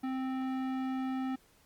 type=tone with tanh clipping; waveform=sine; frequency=261.6 Hz; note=C4; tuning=in tune; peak=-34 dBFS; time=0.03-1.36 s; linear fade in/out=10 ms; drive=17 dB; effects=pink hiss -65 dBFS RMS until 1.65 s + Opus 32 kbps

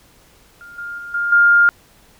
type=tone with level steps; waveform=sine; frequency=1407 Hz; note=F6; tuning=12 cents sharp; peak=-36 / -26 / -29 / -17 / -8 dBFS; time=0.61-1.69 s; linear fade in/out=0 ms; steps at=0.78 / 0.98 / 1.14 / 1.32 s; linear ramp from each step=5 ms; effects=pink hiss -51 dBFS RMS until 2.19 s

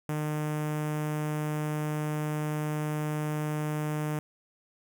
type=tone with notch filter; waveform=sawtooth; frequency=151.7 Hz; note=D#3; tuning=44 cents flat; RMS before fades=-31 dBFS; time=0.09-4.19 s; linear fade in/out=0 ms; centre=4200 Hz; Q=0.88; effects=none

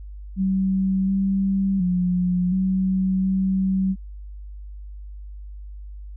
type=tone with pitch steps; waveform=sine; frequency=190.8 / 194.2 / 179.7 / 188.6 / 190.1 Hz; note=G3 / G3 / F3 / F#3 / F#3; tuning=-47 / -16 / +50 / +33 / +47 cents; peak=-18 dBFS; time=0.36-3.96 s; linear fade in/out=50 ms; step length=720 ms; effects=added 50 Hz sine -34 dBFS peak until 6.16 s

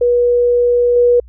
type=tone with level steps; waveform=sine; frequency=484.3 Hz; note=B4; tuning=34 cents flat; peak=-9 / -7 dBFS; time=0.01-1.2 s; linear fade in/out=5 ms; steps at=0.96 s; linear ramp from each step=2 ms; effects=added 60 Hz sine -36 dBFS peak until 1.28 s

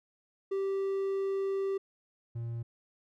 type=tone pair in turn; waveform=triangle; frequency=390 / 116.69 Hz; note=G4 / A#2; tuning=-9 / +2 cents; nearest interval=octave + major sixth; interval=2089 cents; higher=first; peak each=-27 / -32 dBFS; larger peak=first; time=0.51-1.78 / 2.35-2.63 s; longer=first; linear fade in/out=10 ms; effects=none

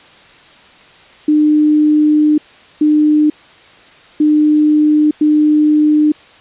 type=tone bursts at uneven times; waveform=sine; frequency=302.3 Hz; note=D#4; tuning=50 cents flat; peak=-7 dBFS; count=4; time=1.28-2.38 / 2.81-3.3 / 4.2-5.11 / 5.21-6.12 s; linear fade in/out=5 ms; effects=white hiss -42 dBFS RMS until 6.4 s + resampled to 8000 Hz

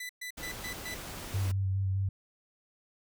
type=tone bursts; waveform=sawtooth; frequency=1992 Hz; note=B6; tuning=14 cents sharp; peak=-34 dBFS; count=5; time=0-0.945 s; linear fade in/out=5 ms; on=93 ms; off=120 ms
type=noise; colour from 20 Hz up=pink; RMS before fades=-42 dBFS; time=0.37-1.52 s; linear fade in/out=10 ms
type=tone with vibrato; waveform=sine; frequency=96.3 Hz; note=G2; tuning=30 cents flat; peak=-27 dBFS; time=1.34-2.09 s; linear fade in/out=5 ms; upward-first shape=square; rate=4.9 Hz; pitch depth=18 cents each way
effects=none

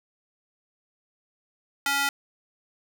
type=tone with high-pass filter; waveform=square; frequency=280 Hz; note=C#4; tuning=18 cents sharp; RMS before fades=-25 dBFS; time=1.86-2.09 s; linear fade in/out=2 ms; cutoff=1300 Hz; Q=1.2; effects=none

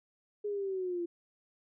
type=linear sweep; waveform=sine; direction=down; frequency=418.2 to 340 Hz; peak=-32 dBFS; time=0.44-1.06 s; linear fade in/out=10 ms; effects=none

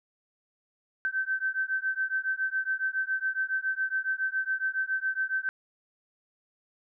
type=beating tone pair; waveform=sine; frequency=1541 / 1548.2 Hz; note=G6 / G6; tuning=-30 / -22 cents; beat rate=7.2 Hz; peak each=-30 dBFS; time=1.05-5.49 s; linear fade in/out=0 ms; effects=none

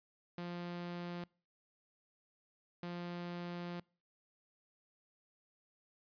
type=tone bursts at uneven times; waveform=sawtooth; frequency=174.61 Hz; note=F3; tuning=in tune; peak=-37 dBFS; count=2; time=0.38-1.24 / 2.83-3.8 s; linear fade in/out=2 ms; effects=noise-tail reverb RT60 0.4 s tail -26 dB re dry + resampled to 11025 Hz

